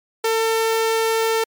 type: tone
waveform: sawtooth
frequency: 449 Hz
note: A4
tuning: 35 cents sharp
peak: -13 dBFS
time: 0.24-1.44 s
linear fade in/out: 5 ms
effects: MP3 96 kbps